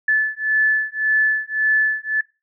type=beating tone pair; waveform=sine; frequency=1736 / 1737.8 Hz; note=A6 / A6; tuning=-24 / -22 cents; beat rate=1.8 Hz; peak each=-19 dBFS; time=0.08-2.21 s; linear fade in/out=5 ms; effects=noise-tail reverb RT60 0.3 s tail -22 dB re dry